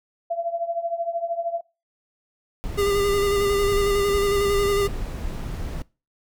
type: tone with tremolo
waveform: sine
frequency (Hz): 678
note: E5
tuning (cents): +49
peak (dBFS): -20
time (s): 0.3-1.61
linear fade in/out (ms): 10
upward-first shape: triangle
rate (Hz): 13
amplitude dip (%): 90
type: noise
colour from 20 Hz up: brown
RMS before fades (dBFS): -29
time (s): 2.64-5.82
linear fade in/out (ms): 0
type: tone with vibrato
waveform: square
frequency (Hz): 402.7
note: G4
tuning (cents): +47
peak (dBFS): -20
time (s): 2.77-4.88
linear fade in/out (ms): 20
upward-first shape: square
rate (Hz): 11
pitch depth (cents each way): 21
effects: noise-tail reverb RT60 0.3 s tail -22 dB re dry